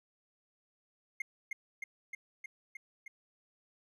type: tone with echo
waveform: triangle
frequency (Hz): 2125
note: C7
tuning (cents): +26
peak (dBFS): -31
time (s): 1.2-1.22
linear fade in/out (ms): 5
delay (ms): 310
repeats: 6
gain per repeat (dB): -2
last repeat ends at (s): 3.08
effects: none